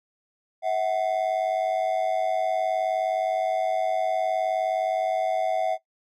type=ring-modulated tone; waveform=triangle; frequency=698.5 Hz; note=F5; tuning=in tune; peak=-17 dBFS; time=0.62-5.78 s; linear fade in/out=50 ms; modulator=49.7 Hz; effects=noise-tail reverb RT60 0.1 s tail -17 dB re dry

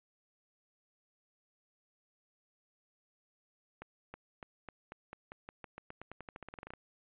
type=accelerating click train; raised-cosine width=0.5 ms; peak=-30 dBFS; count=24; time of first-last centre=3.82-6.736 s; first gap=320 ms; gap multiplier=0.9; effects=resampled to 8000 Hz

